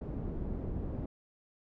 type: low-pass noise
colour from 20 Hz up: pink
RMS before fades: -37 dBFS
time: 0.01-1.06 s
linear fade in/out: 5 ms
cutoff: 380 Hz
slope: 12 dB/octave
effects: none